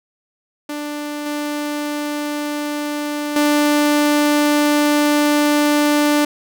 sawtooth tone with level steps, 295 Hz, D4, 8 cents sharp, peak -20 / -17 / -9 dBFS, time 0.69-6.25 s, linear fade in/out 5 ms, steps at 1.26 / 3.36 s, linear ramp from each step 2 ms, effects none

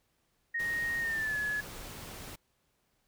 sine tone with pitch glide, 1864.7 to 1700.1 Hz, A#6 to G#6, 0 to +40 cents, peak -30 dBFS, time 0.54-1.61 s, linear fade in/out 10 ms, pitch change -160 cents, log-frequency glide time 0.99-1.38 s
pink noise, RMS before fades -45 dBFS, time 0.59-2.36 s, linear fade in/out 10 ms
effects pink hiss -75 dBFS RMS until 3.07 s

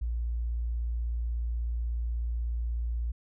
triangle tone with tanh clipping, 58.2 Hz, A#1, 2 cents flat, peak -28 dBFS, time 0.01-3.12 s, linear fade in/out 10 ms, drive 4 dB, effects none

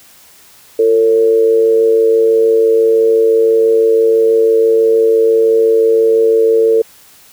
sine tone with amplitude modulation, 450.8 Hz, A4, 42 cents sharp, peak -4 dBFS, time 0.79-6.82 s, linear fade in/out 5 ms, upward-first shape sine, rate 106 Hz, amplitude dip 60%, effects white hiss -43 dBFS RMS until 7.32 s

